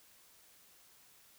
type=silence; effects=white hiss -63 dBFS RMS until 1.38 s